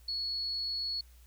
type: tone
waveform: sine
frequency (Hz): 4374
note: C#8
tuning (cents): -24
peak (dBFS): -32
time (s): 0.08-1.01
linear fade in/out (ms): 5
effects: added 60 Hz sine -54 dBFS peak until 1.26 s + white hiss -65 dBFS RMS until 1.26 s